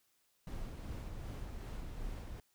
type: noise with tremolo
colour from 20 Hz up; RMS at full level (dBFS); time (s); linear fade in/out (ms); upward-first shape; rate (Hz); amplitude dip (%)
brown; -42; 0.47-2.4; 2; sine; 2.6; 30
effects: white hiss -75 dBFS RMS until 2.54 s